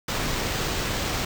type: noise with sample-and-hold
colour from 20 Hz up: pink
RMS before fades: -27 dBFS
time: 0.08-1.25 s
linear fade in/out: 5 ms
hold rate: 11025 Hz
effects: none